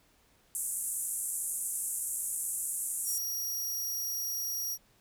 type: band-pass noise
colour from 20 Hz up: pink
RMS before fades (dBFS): -35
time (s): 0.55-3.18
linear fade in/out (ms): 0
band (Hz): 7800 to 12000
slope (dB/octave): 48
type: tone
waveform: 20% pulse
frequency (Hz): 5690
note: F8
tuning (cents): +31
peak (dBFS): -27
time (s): 3.04-4.78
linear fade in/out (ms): 50
effects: pink hiss -66 dBFS RMS until 5 s